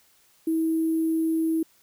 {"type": "tone with sample-and-hold", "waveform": "sine", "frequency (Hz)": 322.8, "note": "E4", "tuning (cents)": -36, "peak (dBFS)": -21, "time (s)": [0.47, 1.63], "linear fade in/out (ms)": 5, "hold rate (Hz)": 11025, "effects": ["white hiss -61 dBFS RMS until 1.82 s"]}